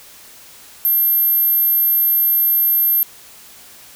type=tone; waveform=sine; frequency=12640 Hz; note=G9; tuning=13 cents sharp; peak=-12 dBFS; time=0.85-3.03 s; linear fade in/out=0 ms; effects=white hiss -42 dBFS RMS until 3.95 s